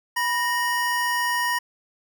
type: tone pair together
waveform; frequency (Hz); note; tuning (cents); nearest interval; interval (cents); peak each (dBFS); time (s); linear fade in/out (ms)
square; 978 / 1857; B5 / A#6; -17 / -7; major seventh; 1110; -25; 0.16-1.59; 10
effects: none